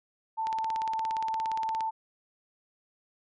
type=tone; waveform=sine; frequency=888 Hz; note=A5; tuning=16 cents sharp; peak=-28 dBFS; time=0.37-1.91 s; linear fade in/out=20 ms
type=click train; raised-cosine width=0.2 ms; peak=-22 dBFS; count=24; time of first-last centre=0.47-1.807 s; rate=17.2 Hz
effects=none